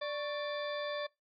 harmonic tone with a mistuned harmonic, 588 Hz, D5, 2 cents sharp, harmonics 1 / 2 / 3 / 4 / 6 / 7 / 8, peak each -36 / -43 / -44 / -50 / -45 / -57 / -51 dBFS, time 0.01-1.07 s, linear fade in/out 10 ms, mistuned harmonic 2, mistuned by -100 cents, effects noise-tail reverb RT60 0.2 s tail -23 dB re dry + AAC 64 kbps

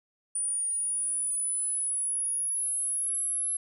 sine linear sweep, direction up, 9400 to 11030 Hz, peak -27 dBFS, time 0.35-3.57 s, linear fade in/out 5 ms, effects none

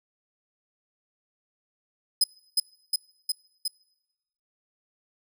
sawtooth tone with echo, 5040 Hz, D#8, 21 cents sharp, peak -15 dBFS, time 2.21-2.24 s, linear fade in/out 5 ms, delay 360 ms, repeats 4, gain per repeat -2 dB, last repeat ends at 3.68 s, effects noise-tail reverb RT60 1.0 s tail -26 dB re dry

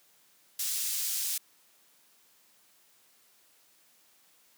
pink high-pass noise, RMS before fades -32 dBFS, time 0.59-1.38 s, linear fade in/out 5 ms, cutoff 5600 Hz, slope 12 dB/octave, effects white hiss -64 dBFS RMS until 4.57 s + high-pass 150 Hz 12 dB/octave

